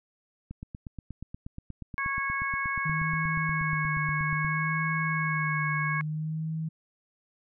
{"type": "click train", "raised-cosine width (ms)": 5, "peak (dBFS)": -26, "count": 34, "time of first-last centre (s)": [0.51, 4.448], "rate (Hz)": 8.38}
{"type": "harmonic tone", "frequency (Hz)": 550, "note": "C#5", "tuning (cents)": -14, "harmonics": [2, 3, 4], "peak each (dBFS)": [-32, -32, -32], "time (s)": [1.98, 6.01], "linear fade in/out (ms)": 0}
{"type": "tone with vibrato", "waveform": "sine", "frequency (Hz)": 155.4, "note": "D#3", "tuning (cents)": -2, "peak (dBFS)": -29, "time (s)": [2.85, 6.69], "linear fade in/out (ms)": 10, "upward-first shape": "sine", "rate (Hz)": 0.6, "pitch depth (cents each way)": 47}
{"effects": []}